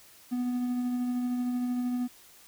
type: tone with tremolo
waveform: triangle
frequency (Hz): 246.9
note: B3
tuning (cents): 0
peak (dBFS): -24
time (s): 0.31-2.08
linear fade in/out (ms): 20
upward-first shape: triangle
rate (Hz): 13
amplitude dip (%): 30
effects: white hiss -55 dBFS RMS until 2.47 s